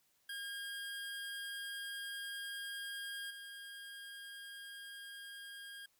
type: tone with level steps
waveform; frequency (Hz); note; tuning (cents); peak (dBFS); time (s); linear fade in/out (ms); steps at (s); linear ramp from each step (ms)
25% pulse; 1619; G#6; -45; -38 / -44; 0.29-5.86; 5; 3.3; 10
effects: white hiss -75 dBFS RMS until 5.99 s

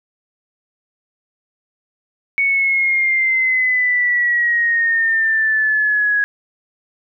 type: exponential sweep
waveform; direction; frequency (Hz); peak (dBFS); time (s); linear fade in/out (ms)
sine; down; 2228 to 1661.2; -13; 2.38-6.24; 0
effects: none

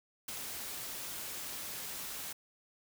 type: noise with ADSR envelope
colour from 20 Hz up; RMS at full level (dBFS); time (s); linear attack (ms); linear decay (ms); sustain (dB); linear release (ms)
white; -38; 0.28-2.33; 6; 13; -4; 7
effects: none

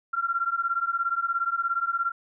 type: beating tone pair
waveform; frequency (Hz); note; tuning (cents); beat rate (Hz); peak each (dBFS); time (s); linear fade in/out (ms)
sine; 1365 / 1382; F6 / F6; -40 / -19; 17; -27; 0.13-2.12; 10
effects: none

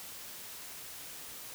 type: silence
effects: white hiss -46 dBFS RMS until 1.54 s

